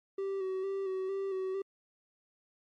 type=tone with vibrato; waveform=triangle; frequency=384 Hz; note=G4; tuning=36 cents flat; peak=-30 dBFS; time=0.18-1.62 s; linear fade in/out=5 ms; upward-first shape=square; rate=2.2 Hz; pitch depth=29 cents each way; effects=MP3 48 kbps